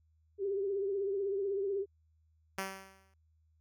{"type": "tone with vibrato", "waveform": "sine", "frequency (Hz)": 395.3, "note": "G4", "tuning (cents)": 15, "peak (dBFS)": -31, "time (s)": [0.38, 1.86], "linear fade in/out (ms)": 50, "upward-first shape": "triangle", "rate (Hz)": 16, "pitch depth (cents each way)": 74}
{"type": "tone with exponential decay", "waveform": "5% pulse", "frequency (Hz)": 192.5, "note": "G3", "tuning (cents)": -31, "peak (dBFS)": -22, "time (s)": [2.58, 3.14], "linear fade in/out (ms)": 2, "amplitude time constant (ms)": 120}
{"effects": ["added 79 Hz sine -67 dBFS peak until 3.6 s"]}